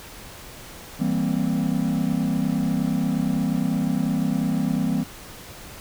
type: chord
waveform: triangle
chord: C dominant seventh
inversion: first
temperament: equal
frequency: 164.81 / 196 / 233.1 / 261.6 Hz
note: E3 / G3 / Bb3 / C4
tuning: 0 / 0 / 0 / 0 cents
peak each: -24 dBFS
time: 0.99-5.04 s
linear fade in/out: 20 ms
effects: pink hiss -41 dBFS RMS until 5.8 s